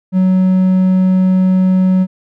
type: tone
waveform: triangle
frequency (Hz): 186.2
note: F#3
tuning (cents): +11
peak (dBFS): -6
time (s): 0.12-2.07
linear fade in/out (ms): 50
effects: none